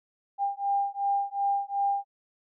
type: beating tone pair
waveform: sine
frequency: 798 / 800.7 Hz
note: G5 / G5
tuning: +31 / +37 cents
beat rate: 2.7 Hz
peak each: -28 dBFS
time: 0.38-2.05 s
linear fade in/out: 50 ms
effects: none